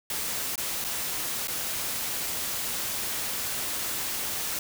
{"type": "noise with dropouts", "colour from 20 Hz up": "white", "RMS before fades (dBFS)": -31, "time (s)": [0.1, 4.59], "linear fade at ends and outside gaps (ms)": 2, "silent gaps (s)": [[0.557, 0.578], [0.842, 0.846], [1.473, 1.481]], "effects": []}